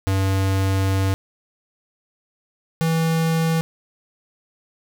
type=tone pair in turn; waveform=square; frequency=96.3 / 163.04 Hz; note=G2 / E3; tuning=-30 / -19 cents; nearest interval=major sixth; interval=911 cents; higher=second; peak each=-18 dBFS; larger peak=neither; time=0.07-1.14 / 2.81-3.61 s; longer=first; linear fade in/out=0 ms; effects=none